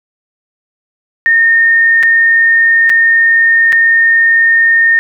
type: tone with dropouts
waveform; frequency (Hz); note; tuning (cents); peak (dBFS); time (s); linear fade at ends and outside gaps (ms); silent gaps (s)
sine; 1831; A#6; -32; -5; 1.26-4.99; 0; 2.028-2.033 / 2.895-2.9 / 3.723-3.728
effects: none